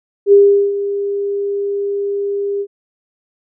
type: tone with ADSR envelope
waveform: sine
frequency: 402 Hz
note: G4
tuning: 44 cents sharp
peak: -3 dBFS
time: 0.26-2.67 s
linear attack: 63 ms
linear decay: 400 ms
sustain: -13 dB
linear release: 61 ms
effects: none